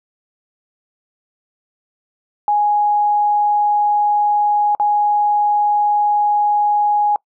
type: tone with dropouts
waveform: sine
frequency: 830.6 Hz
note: G#5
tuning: in tune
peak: -12 dBFS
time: 2.48-7.16 s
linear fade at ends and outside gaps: 1 ms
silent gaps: 4.75-4.798 s
effects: noise-tail reverb RT60 0.1 s tail -25 dB re dry